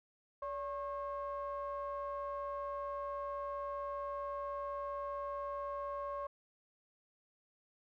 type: ring-modulated tone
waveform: triangle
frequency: 257.4 Hz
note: C4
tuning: 28 cents flat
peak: -33 dBFS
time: 0.42-6.27 s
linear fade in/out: 5 ms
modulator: 830 Hz
effects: none